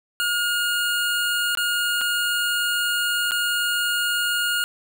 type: tone with dropouts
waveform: 25% pulse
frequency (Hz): 1427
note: F6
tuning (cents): +37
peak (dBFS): -17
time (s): 0.2-4.64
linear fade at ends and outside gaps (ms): 0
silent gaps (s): 1.551-1.573 / 2.011-2.015 / 3.31-3.318
effects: none